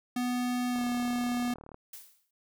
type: tone with pitch glide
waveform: square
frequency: 246.9 to 243.5 Hz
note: B3 to B3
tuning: 0 to -24 cents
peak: -29 dBFS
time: 0.16-1.54 s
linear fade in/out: 5 ms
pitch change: -24 cents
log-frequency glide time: 0.7-0.82 s
type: click train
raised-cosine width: 1 ms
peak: -32 dBFS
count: 38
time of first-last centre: 0.76-1.744 s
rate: 37.6 Hz
type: noise with exponential decay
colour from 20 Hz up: blue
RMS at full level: -42 dBFS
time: 1.93-2.31 s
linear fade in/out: 5 ms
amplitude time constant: 81 ms
effects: none